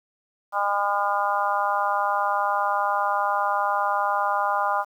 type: harmonic tone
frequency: 202.5 Hz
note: G#3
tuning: 43 cents flat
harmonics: 3 / 4 / 5 / 6 / 7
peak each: -30 / -25 / -26 / -27 / -30 dBFS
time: 0.52-4.85 s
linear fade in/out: 50 ms
effects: 9-bit